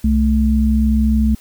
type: tone pair together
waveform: sine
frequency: 64.93 / 218.4 Hz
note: C2 / A3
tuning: -13 / -13 cents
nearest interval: octave + major sixth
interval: 2100 cents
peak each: -14 dBFS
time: 0.04-1.35 s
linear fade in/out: 5 ms
effects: white hiss -47 dBFS RMS until 1.4 s